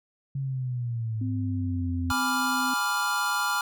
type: exponential sweep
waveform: sine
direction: down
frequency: 138.59 to 83.6 Hz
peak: -27 dBFS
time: 0.35-2.12 s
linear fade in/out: 5 ms
type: tone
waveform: sine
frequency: 257.4 Hz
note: C4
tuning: 28 cents flat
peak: -30 dBFS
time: 1.21-2.74 s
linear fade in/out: 5 ms
type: chord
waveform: square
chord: G# diminished seventh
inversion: none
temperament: equal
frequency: 830.6 / 987.8 / 1174.7 / 1396.9 Hz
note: G#5 / B5 / D6 / F6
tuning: 0 / 0 / 0 / 0 cents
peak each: -34 / -32 / -32 / -28 dBFS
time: 2.1-3.61 s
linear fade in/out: 2 ms
effects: none